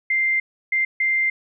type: tone bursts at uneven times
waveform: sine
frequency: 2093 Hz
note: C7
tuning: in tune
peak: -17 dBFS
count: 3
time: 0.1-0.4 / 0.72-0.85 / 1-1.3 s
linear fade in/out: 5 ms
effects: none